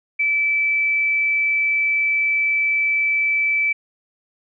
sine tone, 2314 Hz, D7, 26 cents flat, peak -16 dBFS, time 0.19-3.73 s, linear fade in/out 10 ms, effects none

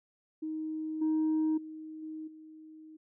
sine tone with level steps, 313.4 Hz, D#4, 13 cents sharp, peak -33 / -24 / -41 / -38 / -48 dBFS, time 0.42-2.97 s, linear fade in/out 10 ms, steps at 1.01 / 1.57 / 2.02 / 2.27 s, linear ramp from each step 10 ms, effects tanh soft clip ceiling -24 dBFS

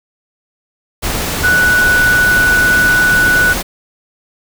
sine tone in noise, 1480 Hz, F#6, in tune, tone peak -8 dBFS, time 1.43-3.54 s, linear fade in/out 20 ms, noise pink, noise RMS -18 dBFS, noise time 1.02-3.63 s, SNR +7 dB, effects none

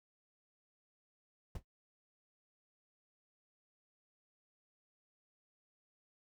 brown noise with exponential decay, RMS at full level -34 dBFS, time 1.55-1.63 s, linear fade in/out 5 ms, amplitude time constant 16 ms, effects noise-tail reverb RT60 0.1 s tail -17 dB re dry

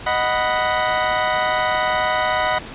25% pulse chord, B major, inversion first, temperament equal, 622.3 / 740 / 987.8 Hz, D#5 / F#5 / B5, 0 / 0 / 0 cents, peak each -18 dBFS, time 0.06-2.59 s, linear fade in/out 10 ms, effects pink hiss -35 dBFS RMS until 2.74 s + resampled to 8000 Hz

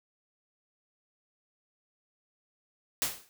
white noise with exponential decay, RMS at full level -26 dBFS, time 3.02-3.29 s, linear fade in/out 0 ms, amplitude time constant 57 ms, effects none

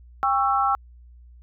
sine chord, C# diminished, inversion second, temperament just, 798.3 / 1108.7 / 1330.5 Hz, G5 / C#6 / E6, +31 / 0 / +16 cents, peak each -22 / -25 / -22 dBFS, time 0.23-0.75 s, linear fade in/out 0 ms, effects added 60 Hz sine -45 dBFS peak until 1.42 s

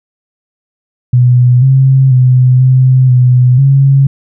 sine tone with pitch steps, 123.9 / 133.4 / 127.1 / 129.4 / 125.3 / 137 Hz, B2 / C3 / C3 / C3 / B2 / C#3, +6 / +34 / -50 / -19 / +25 / -20 cents, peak -3 dBFS, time 1.13-4.07 s, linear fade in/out 5 ms, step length 490 ms, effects none

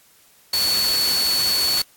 sine tone in noise, 4435 Hz, C#8, in tune, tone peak -18 dBFS, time 0.53-1.82 s, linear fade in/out 5 ms, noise white, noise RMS -25 dBFS, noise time 0.53-1.82 s, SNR +4 dB, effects white hiss -54 dBFS RMS until 1.96 s + AAC 64 kbps

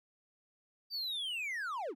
triangle linear sweep, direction down, 4699 to 220 Hz, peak -34 dBFS, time 0.9-1.95 s, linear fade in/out 50 ms, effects none

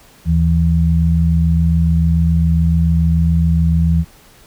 sine tone pair together, 77.78 / 164.81 Hz, D#2 / E3, 0 / 0 cents, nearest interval octave + minor second, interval 1300 cents, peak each -13 dBFS, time 0.25-4.05 s, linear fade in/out 50 ms, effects pink hiss -46 dBFS RMS until 4.46 s

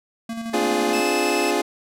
square tone with tremolo, 228.3 Hz, A#3, 36 cents flat, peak -27 dBFS, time 0.29-1 s, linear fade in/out 5 ms, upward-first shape square, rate 12 Hz, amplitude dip 40%
25% pulse chord, D half-diminished seventh, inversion third, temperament equal with one note detuned, 257.9 / 293.7 / 349.2 / 415.3 Hz, C4 / D4 / F4 / Ab4, -25 / 0 / 0 / 0 cents, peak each -25 / -22 / -20 / -20 dBFS, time 0.53-1.62 s, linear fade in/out 10 ms
sawtooth tone, 2614 Hz, E7, 15 cents flat, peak -23 dBFS, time 0.93-1.51 s, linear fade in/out 2 ms
effects low-pass 12000 Hz 12 dB/octave

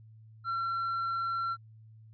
triangle tone, 1359 Hz, F6, 48 cents flat, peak -28 dBFS, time 0.44-1.57 s, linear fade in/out 50 ms, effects added 110 Hz sine -51 dBFS peak until 2.13 s + resampled to 11025 Hz

